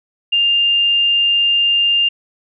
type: tone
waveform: sine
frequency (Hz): 2802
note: F7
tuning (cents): +5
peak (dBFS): -11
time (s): 0.32-2.09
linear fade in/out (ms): 10
effects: none